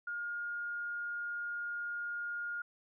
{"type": "tone", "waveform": "sine", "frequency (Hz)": 1421, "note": "F6", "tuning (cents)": 30, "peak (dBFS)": -36, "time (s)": [0.07, 2.62], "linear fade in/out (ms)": 5, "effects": []}